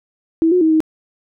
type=tone with pitch steps; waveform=sine; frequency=326 / 361.6 / 318.5 / 315.2 Hz; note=E4 / F#4 / D#4 / D#4; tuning=-19 / -40 / +41 / +23 cents; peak=-10 dBFS; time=0.42-0.804 s; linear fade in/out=0 ms; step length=96 ms; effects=none